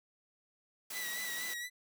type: high-pass noise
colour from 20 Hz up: white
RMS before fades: -43 dBFS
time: 0.9-1.54 s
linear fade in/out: 5 ms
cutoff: 140 Hz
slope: 96 dB/octave
type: tone with vibrato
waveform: sawtooth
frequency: 1950 Hz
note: B6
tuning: 23 cents flat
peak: -35 dBFS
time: 0.92-1.7 s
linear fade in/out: 50 ms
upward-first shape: sine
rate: 4.2 Hz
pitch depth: 44 cents each way
effects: none